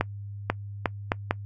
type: accelerating click train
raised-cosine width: 0.5 ms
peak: -7 dBFS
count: 5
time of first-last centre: 0.01-1.309 s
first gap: 490 ms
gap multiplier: 0.73
effects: noise-tail reverb RT60 0.1 s tail -23 dB re dry + added 101 Hz sine -35 dBFS peak until 1.45 s